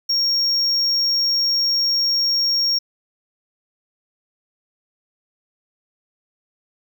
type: tone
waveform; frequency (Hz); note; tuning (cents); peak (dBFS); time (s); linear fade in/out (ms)
triangle; 5560; F8; -9; -15; 0.09-2.79; 10
effects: none